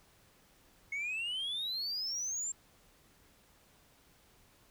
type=exponential sweep; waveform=sine; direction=up; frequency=2174 to 7470 Hz; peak=-32 dBFS; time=0.92-2.52 s; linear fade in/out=5 ms; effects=tanh soft clip ceiling -33 dBFS + pink hiss -65 dBFS RMS until 4.7 s